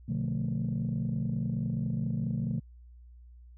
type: chord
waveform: sine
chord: B half-diminished seventh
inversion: none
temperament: just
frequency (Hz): 123.47 / 148.16 / 177.8 / 222.2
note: B2 / D3 / F3 / A3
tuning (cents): 0 / +16 / +31 / +17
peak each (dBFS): -32 / -33 / -34 / -33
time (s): 0.08-2.6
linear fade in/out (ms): 10
effects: tanh soft clip ceiling -23 dBFS + added 60 Hz sine -49 dBFS peak until 3.57 s